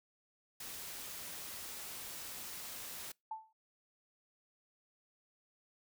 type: noise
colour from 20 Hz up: white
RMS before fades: -46 dBFS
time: 0.6-3.12 s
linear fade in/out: 5 ms
type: tone with exponential decay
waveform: sine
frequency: 880 Hz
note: A5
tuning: in tune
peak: -36 dBFS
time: 3.31-3.53 s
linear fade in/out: 5 ms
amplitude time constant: 47 ms
effects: noise-tail reverb RT60 0.2 s tail -26 dB re dry